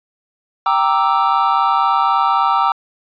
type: chord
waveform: triangle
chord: E half-diminished seventh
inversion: first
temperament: equal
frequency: 784 / 932.3 / 1174.7 / 1318.5 Hz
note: G5 / Bb5 / D6 / E6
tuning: 0 / 0 / 0 / 0 cents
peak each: -16 dBFS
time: 0.66-2.72 s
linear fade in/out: 2 ms
effects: resampled to 11025 Hz